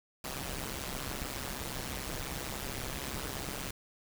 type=noise with amplitude modulation; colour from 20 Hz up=pink; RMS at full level=-35 dBFS; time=0.24-3.71 s; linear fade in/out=5 ms; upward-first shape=sine; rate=134 Hz; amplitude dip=85%; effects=none